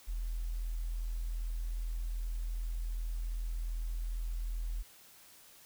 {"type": "tone with tanh clipping", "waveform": "triangle", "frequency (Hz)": 41.29, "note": "E1", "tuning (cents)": 4, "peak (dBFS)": -33, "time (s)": [0.07, 4.83], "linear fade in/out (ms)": 20, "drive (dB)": 3, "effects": ["white hiss -58 dBFS RMS until 5.65 s"]}